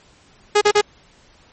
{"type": "tone bursts", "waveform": "sawtooth", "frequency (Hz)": 415.8, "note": "G#4", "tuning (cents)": 2, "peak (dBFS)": -7, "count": 3, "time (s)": [0.55, 0.814], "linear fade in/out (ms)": 10, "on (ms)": 64, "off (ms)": 36, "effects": ["pink hiss -52 dBFS RMS until 1.52 s", "MP3 32 kbps"]}